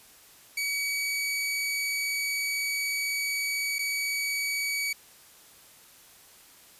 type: tone with dropouts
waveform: sawtooth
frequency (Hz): 2269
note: C#7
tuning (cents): +40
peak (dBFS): -24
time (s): 0.57-4.93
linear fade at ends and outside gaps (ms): 5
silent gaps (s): 3.785-3.79
effects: white hiss -54 dBFS RMS until 6.79 s + resampled to 32000 Hz